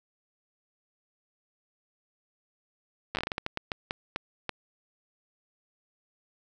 slowing click train, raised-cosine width 0.3 ms, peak -14 dBFS, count 15, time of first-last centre 3.15-4.493 s, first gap 9 ms, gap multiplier 1.32, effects none

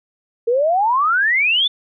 sine exponential sweep, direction up, 451.5 to 3578 Hz, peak -13 dBFS, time 0.47-1.68 s, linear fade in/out 10 ms, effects none

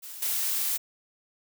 blue noise with level steps, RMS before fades -41 / -28 dBFS, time 0.02-0.78 s, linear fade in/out 20 ms, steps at 0.22 s, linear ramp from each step 5 ms, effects none

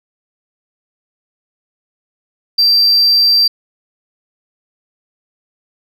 sine tone, 4699 Hz, D8, in tune, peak -5 dBFS, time 2.58-3.48 s, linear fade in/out 10 ms, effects tanh soft clip ceiling -6 dBFS

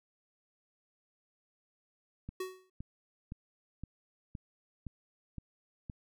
click train, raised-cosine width 5 ms, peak -29 dBFS, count 8, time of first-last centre 2.29-5.898 s, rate 1.94 Hz
square tone with exponential decay, 372.9 Hz, F#4, 14 cents sharp, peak -34 dBFS, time 2.4-2.7 s, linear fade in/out 5 ms, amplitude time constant 64 ms
effects none

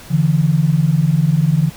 sine tone pair together, 144.68 / 164.81 Hz, D3 / E3, -26 / 0 cents, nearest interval major second, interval 226 cents, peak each -14 dBFS, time 0.1-1.7 s, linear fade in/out 20 ms, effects pink hiss -38 dBFS RMS until 1.76 s

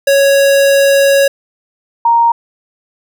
square / sine tone pair in turn, 554.4 / 932.4 Hz, C#5 / A#5, 0 / 0 cents, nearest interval major sixth, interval 900 cents, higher second, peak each -7 / -6 dBFS, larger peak second, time 0.07-1.28 / 2.05-2.32 s, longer first, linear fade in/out 5 ms, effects none

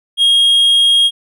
triangle tone, 3260 Hz, G#7, 33 cents flat, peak -6 dBFS, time 0.17-1.11 s, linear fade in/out 50 ms, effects none

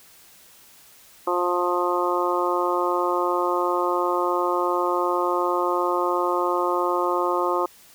harmonic tone, 177.2 Hz, F3, 25 cents sharp, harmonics 2 / 3 / 4 / 5 / 6 / 7, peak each -25 / -27 / -31 / -28 / -26 / -28 dBFS, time 1.27-7.66 s, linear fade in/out 5 ms, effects white hiss -51 dBFS RMS until 7.94 s

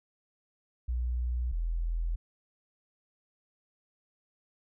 sine tone pair in turn, 60.6 / 41.8 Hz, B1 / E1, -32 / +25 cents, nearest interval tritone, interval 643 cents, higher first, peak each -28 dBFS, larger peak neither, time 0.88-1.52 / 1.52-2.16 s, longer neither, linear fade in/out 10 ms, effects none

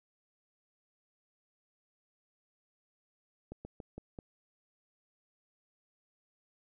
slowing click train, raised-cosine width 2 ms, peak -30 dBFS, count 5, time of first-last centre 3.52-4.188 s, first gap 130 ms, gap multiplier 1.17, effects none

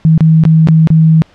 sine tone with dropouts, 160 Hz, D#3, 49 cents sharp, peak -3 dBFS, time 0.05-1.22 s, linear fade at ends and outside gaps 0 ms, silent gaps 0.178-0.207 / 0.437-0.452 / 0.673-0.686 / 0.873-0.903 s, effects pink hiss -46 dBFS RMS until 1.34 s + low-pass 4000 Hz 12 dB/octave

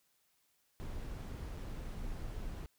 brown noise with dropouts, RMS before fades -42 dBFS, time 0.8-2.66 s, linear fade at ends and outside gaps 0 ms, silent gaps 1.567-1.573 s, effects white hiss -75 dBFS RMS until 2.78 s

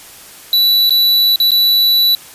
square tone with dropouts, 3951 Hz, B7, in tune, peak -9 dBFS, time 0.53-2.15 s, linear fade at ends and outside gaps 1 ms, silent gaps 0.895-0.906 / 1.359-1.401 / 1.507-1.517 s, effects white hiss -37 dBFS RMS until 2.34 s + resampled to 32000 Hz

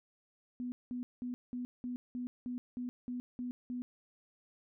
sine tone bursts, 246.9 Hz, B3, in tune, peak -36 dBFS, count 11, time 0.6-3.82 s, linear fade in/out 0 ms, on 120 ms, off 190 ms, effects none

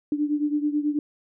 sine beating tone pair, 293.7 / 302.9 Hz, D4 / D#4, 0 / -46 cents, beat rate 9.2 Hz, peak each -23 / -27 dBFS, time 0.12-0.99 s, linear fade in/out 2 ms, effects none

